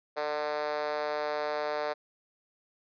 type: tone with high-pass filter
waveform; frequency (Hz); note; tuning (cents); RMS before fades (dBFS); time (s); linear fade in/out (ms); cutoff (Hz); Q
5% pulse; 149.7; D3; +33; -32; 0.16-1.94; 20; 530; 4.4
effects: resampled to 11025 Hz